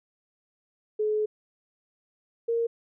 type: tone pair in turn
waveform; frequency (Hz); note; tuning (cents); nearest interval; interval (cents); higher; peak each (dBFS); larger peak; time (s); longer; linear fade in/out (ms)
sine; 426.7 / 463.8; G#4 / A#4; +47 / -9; minor second; 144; second; -23; neither; 0.99-1.26 / 2.48-2.67; first; 10
effects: none